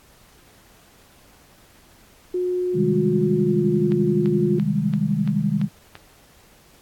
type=tone with pitch glide; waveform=sine; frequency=361.4 to 354.6 Hz; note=F#4 to F4; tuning=-41 to +26 cents; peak=-20 dBFS; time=2.34-4.59 s; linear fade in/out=5 ms; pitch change=-33 cents; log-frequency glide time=3.34-3.6 s
type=chord; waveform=sine; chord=Ab major seventh; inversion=first; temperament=equal with one note detuned; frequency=130.81 / 156.56 / 196 / 207.7 Hz; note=C3 / Eb3 / G3 / Ab3; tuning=0 / +11 / 0 / 0 cents; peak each=-28 / -23 / -24 / -23 dBFS; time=2.73-5.69 s; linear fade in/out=50 ms
type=click train; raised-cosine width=0.3 ms; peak=-22 dBFS; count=7; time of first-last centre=3.92-5.954 s; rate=2.95 Hz
effects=pink hiss -53 dBFS RMS until 6.81 s + AAC 64 kbps